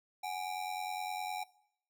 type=ring-modulated tone; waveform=square; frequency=784 Hz; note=G5; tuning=in tune; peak=-34 dBFS; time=0.23-1.44 s; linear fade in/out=10 ms; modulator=44.9 Hz; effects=noise-tail reverb RT60 0.7 s tail -19 dB re dry